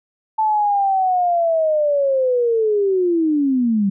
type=linear sweep; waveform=sine; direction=down; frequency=880 to 190.7 Hz; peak=-14 dBFS; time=0.38-3.9 s; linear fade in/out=10 ms; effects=none